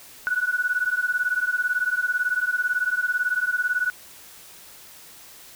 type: beating tone pair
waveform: sine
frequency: 1467 / 1485 Hz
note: F#6 / F#6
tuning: -15 / +6 cents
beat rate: 18 Hz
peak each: -24 dBFS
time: 0.27-3.9 s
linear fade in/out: 0 ms
effects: white hiss -46 dBFS RMS until 5.55 s